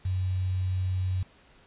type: tone with quantisation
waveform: sine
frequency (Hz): 92.6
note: F#2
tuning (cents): +2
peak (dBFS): -25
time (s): 0.05-1.23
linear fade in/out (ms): 5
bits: 8
effects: pink hiss -58 dBFS RMS until 1.66 s + resampled to 8000 Hz